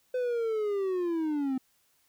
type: linear sweep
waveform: triangle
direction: down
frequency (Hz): 509 to 256.1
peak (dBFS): -25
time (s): 0.14-1.58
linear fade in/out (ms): 5
effects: white hiss -69 dBFS RMS until 2.08 s